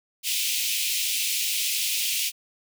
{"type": "high-pass noise", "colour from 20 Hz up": "pink", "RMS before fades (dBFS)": -26, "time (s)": [0.23, 2.32], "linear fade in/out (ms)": 50, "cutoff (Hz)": 2400, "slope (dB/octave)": 48, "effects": []}